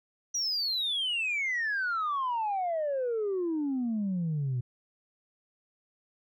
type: exponential sweep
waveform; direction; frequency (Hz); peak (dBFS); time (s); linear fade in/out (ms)
sine; down; 5880 to 120; -26; 0.34-4.61; 10
effects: tanh soft clip ceiling -25 dBFS